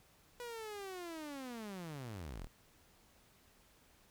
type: linear sweep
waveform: sawtooth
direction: down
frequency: 490.1 to 30.04 Hz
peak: -40 dBFS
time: 0.4-2.47 s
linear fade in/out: 0 ms
effects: pink hiss -67 dBFS RMS until 4.1 s